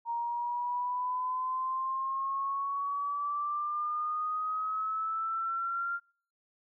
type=exponential sweep; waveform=sine; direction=up; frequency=932.3 to 1394 Hz; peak=-30 dBFS; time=0.05-6 s; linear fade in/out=50 ms; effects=noise-tail reverb RT60 0.5 s tail -26 dB re dry